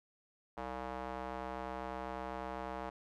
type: tone with band-pass filter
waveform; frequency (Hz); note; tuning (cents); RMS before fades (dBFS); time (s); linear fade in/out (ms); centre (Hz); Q
square; 64; C2; -38; -42; 0.57-2.9; 10; 840; 1.5
effects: none